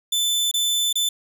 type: tone with dropouts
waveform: sawtooth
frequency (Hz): 3520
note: A7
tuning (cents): 0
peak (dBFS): -16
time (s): 0.12-1.09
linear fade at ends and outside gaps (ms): 5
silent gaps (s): 0.514-0.539 / 0.928-0.955
effects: none